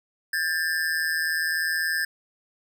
square ring-modulated tone, 1688 Hz, G#6, 28 cents sharp, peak -21 dBFS, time 0.33-2.05 s, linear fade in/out 5 ms, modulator 80.4 Hz, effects none

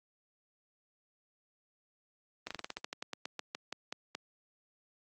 slowing click train, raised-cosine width 0.2 ms, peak -20 dBFS, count 17, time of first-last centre 2.47-4.15 s, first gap 36 ms, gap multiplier 1.13, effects high-pass 200 Hz 12 dB/octave + Opus 32 kbps

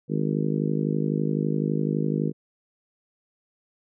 harmonic tone, 51.91 Hz, G#1, in tune, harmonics 3 / 4 / 5 / 6 / 7 / 8 / 9, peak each -26 / -28 / -30 / -32 / -33 / -34 / -35 dBFS, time 0.08-2.33 s, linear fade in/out 50 ms, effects none

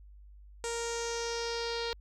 sawtooth tone with low-pass filter sweep, 466.2 Hz, A#4, in tune, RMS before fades -35 dBFS, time 0.64-1.93 s, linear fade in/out 0 ms, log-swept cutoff 7800 to 4200 Hz, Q 4, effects added 50 Hz sine -50 dBFS peak until 2 s

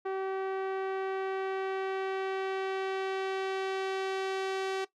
sawtooth tone with low-pass filter sweep, 383.4 Hz, G4, 38 cents flat, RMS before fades -33 dBFS, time 0.05-4.85 s, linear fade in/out 10 ms, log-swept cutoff 1400 to 5600 Hz, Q 0.75, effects noise-tail reverb RT60 0.1 s tail -17 dB re dry

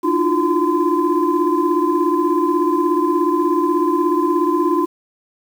sine tone cluster, 301.3 / 338.7 / 355.3 / 1024 Hz, D4 / E4 / F4 / C6, +44 / +47 / +30 / -38 cents, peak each -19 dBFS, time 0.03-4.86 s, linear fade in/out 20 ms, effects tanh soft clip ceiling -4 dBFS + 7-bit

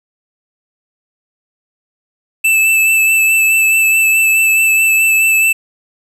square tone with vibrato, 2637 Hz, E7, in tune, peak -9 dBFS, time 2.44-5.53 s, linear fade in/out 10 ms, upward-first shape sine, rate 4.7 Hz, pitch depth 18 cents each way, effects 7-bit

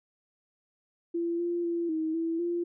sine tone with pitch steps, 339.6 / 345.8 / 340.2 / 317.3 / 329.6 / 345.4 Hz, F4 / F4 / F4 / D#4 / E4 / F4, -48 / -17 / -45 / +34 / 0 / -19 cents, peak -27 dBFS, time 1.14-2.64 s, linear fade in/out 10 ms, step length 250 ms, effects none

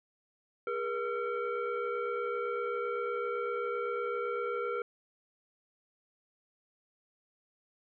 sine tone with frequency modulation, 478.9 Hz, A#4, 47 cents sharp, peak -31 dBFS, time 0.67-4.82 s, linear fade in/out 2 ms, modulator 890 Hz, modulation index 1.2, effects none

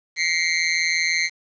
sawtooth tone with amplitude modulation, 2093 Hz, C7, in tune, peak -11 dBFS, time 0.16-1.3 s, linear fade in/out 50 ms, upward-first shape sine, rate 166 Hz, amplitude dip 100%, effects resampled to 16000 Hz + 8-bit

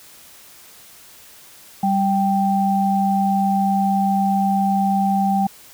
sine tone pair together, 196 / 784 Hz, G3 / G5, 0 / 0 cents, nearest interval 2 octaves, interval 2400 cents, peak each -18 / -18 dBFS, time 1.83-5.47 s, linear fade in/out 5 ms, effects white hiss -45 dBFS RMS until 5.73 s

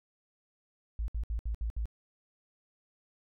sine tone bursts, 55.5 Hz, A1, 16 cents sharp, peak -30 dBFS, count 6, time 0.99-1.856 s, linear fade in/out 0 ms, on 91 ms, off 64 ms, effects none

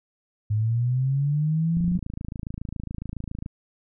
sine linear sweep, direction up, 103.9 to 180 Hz, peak -20 dBFS, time 0.5-1.98 s, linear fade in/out 10 ms
click train, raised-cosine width 5 ms, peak -20 dBFS, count 47, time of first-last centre 1.77-3.461 s, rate 27.2 Hz
effects none

